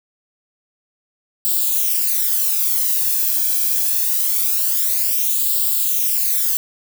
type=noise with flanger; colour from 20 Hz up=violet; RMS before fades=-18 dBFS; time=1.45-6.57 s; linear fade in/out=0 ms; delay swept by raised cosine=0.24 to 1.24 ms; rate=0.24 Hz; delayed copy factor=+0.7; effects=none